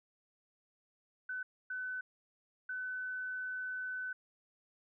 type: tone bursts at uneven times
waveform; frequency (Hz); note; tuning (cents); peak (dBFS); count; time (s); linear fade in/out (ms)
sine; 1508; F#6; +32; -37; 3; 1.29-1.43 / 1.7-2.01 / 2.69-4.13; 5
effects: none